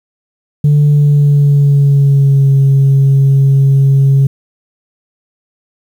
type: tone with pitch glide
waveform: sine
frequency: 146.8 to 136.97 Hz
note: D3 to C#3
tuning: 0 to -20 cents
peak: -3 dBFS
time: 0.64-4.27 s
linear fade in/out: 5 ms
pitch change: -120 cents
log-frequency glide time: 0.86-2.53 s
effects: tanh soft clip ceiling -3 dBFS + 7-bit